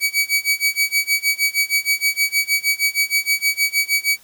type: tone with tremolo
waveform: sawtooth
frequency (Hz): 2273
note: C#7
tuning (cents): +43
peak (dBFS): -10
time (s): 0-4.19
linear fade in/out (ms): 50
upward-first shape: sine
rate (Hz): 6.4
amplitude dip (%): 95
effects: white hiss -50 dBFS RMS until 4.23 s